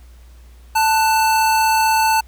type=tone pair together; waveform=square; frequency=884.4 / 1486 Hz; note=A5 / F#6; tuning=+9 / +7 cents; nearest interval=major sixth; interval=898 cents; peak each=-14 / -25 dBFS; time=0.75-2.21 s; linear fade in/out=10 ms; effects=added 60 Hz sine -40 dBFS peak until 2.27 s + pink hiss -54 dBFS RMS until 2.27 s